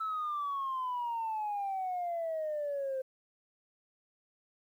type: exponential sweep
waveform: sine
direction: down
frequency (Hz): 1318.5 to 520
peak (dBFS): -31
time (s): 0-3.02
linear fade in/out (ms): 10
effects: tanh soft clip ceiling -29 dBFS + 11-bit